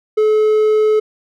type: tone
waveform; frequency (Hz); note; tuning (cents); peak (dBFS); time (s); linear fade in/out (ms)
triangle; 430; A4; -40; -8; 0.17-1; 10
effects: none